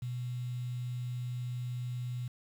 sine tone with quantisation, 123.47 Hz, B2, in tune, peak -34 dBFS, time 0.02-2.28 s, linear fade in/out 5 ms, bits 9, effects none

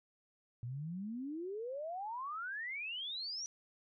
sine exponential sweep, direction up, 115.2 to 5920 Hz, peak -39 dBFS, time 0.63-3.46 s, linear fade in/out 0 ms, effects none

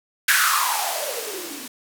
violet noise with band-pass filter sweep, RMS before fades -23 dBFS, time 0.28-1.68 s, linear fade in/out 5 ms, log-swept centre 1700 to 240 Hz, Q 10, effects none

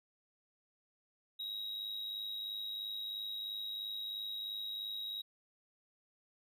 triangle tone with amplitude modulation, 3817 Hz, A#7, 40 cents sharp, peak -35 dBFS, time 1.39-5.22 s, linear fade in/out 10 ms, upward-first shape sine, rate 103 Hz, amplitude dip 55%, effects none

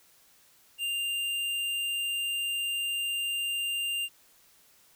triangle tone with hard clipping, 2794 Hz, F7, in tune, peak -30 dBFS, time 0.78-4.09 s, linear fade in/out 50 ms, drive 16 dB, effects white hiss -61 dBFS RMS until 4.95 s

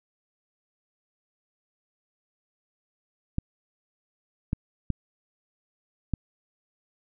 clicks, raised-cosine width 5 ms, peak -13 dBFS, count 4, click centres 3.384 / 4.531 / 4.903 / 6.137 s, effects none

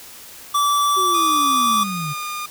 square tone, 1158 Hz, D6, 25 cents flat, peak -16 dBFS, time 0.54-1.84 s, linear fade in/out 10 ms
sine linear sweep, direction down, 381.9 to 140 Hz, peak -25 dBFS, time 0.96-2.14 s, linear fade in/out 20 ms
sawtooth tone with pitch glide, 1229 to 1213.5 Hz, D#6 to D#6, -22 to -44 cents, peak -22 dBFS, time 1.14-2.46 s, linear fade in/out 5 ms, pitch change -22 cents, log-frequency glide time 1.99-2.15 s
effects white hiss -40 dBFS RMS until 2.5 s

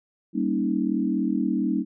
sine chord, Eb dominant seventh, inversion first, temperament equal with one note detuned, 196 / 233.1 / 277.2 / 316.2 Hz, G3 / Bb3 / Db4 / Eb4, 0 / 0 / 0 / +28 cents, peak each -27 dBFS, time 0.33-1.85 s, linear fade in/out 50 ms, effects none

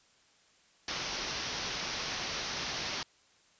white low-pass noise, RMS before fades -37 dBFS, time 0.88-3.03 s, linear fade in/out 2 ms, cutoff 6100 Hz, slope 96 dB/octave, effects white hiss -65 dBFS RMS until 3.59 s + resampled to 16000 Hz

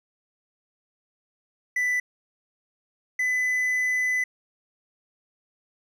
triangle tone pair in turn, 1987 / 2005 Hz, B6 / B6, +10 / +26 cents, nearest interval unison, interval 16 cents, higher second, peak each -20 dBFS, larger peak neither, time 1.76-2 / 3.19-4.24 s, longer second, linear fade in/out 5 ms, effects none

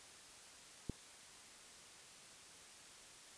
click, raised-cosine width 3 ms, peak -27 dBFS, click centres 0.897 s, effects white hiss -58 dBFS RMS until 3.37 s + resampled to 22050 Hz

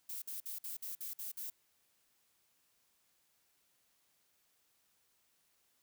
violet noise bursts, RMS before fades -43 dBFS, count 8, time 0.09-1.501 s, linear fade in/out 5 ms, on 130 ms, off 53 ms, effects white hiss -75 dBFS RMS until 5.82 s

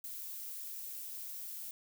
violet noise, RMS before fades -44 dBFS, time 0.04-1.71 s, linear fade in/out 2 ms, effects none

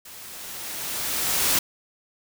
white noise with level ramp, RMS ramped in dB -43 to -20 dBFS, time 0.05-1.59 s, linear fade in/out 5 ms, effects none

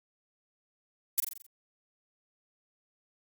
violet noise with echo, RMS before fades -25 dBFS, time 1.18-1.2 s, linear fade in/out 0 ms, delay 44 ms, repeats 6, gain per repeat -5 dB, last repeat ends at 1.464 s, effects Opus 48 kbps

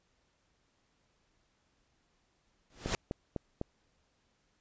pink noise with exponential growth, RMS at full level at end -29 dBFS, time 2.7-2.95 s, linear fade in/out 1 ms, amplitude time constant 54 ms
click train, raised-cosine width 2 ms, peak -21 dBFS, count 4, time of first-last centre 2.86-3.614 s, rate 3.98 Hz
effects pink hiss -74 dBFS RMS until 4.6 s + resampled to 16000 Hz

